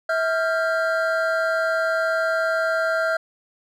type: tone cluster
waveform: triangle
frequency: 650 / 1387 / 1589 Hz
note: E5 / F6 / G6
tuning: -24 / -12 / +23 cents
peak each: -20 / -22 / -26 dBFS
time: 0.09-3.17 s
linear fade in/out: 5 ms
effects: none